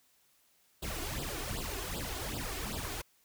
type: noise with flanger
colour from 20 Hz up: pink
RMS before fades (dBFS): -38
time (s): 0.82-3.02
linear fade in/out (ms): 10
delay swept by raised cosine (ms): 0.23 to 2.83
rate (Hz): 2.6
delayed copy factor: +0.95
effects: white hiss -69 dBFS RMS until 3.24 s